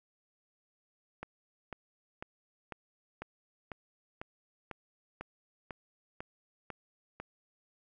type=click train; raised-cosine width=0.5 ms; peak=-25 dBFS; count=13; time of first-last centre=1.23-7.2 s; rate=2.01 Hz; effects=none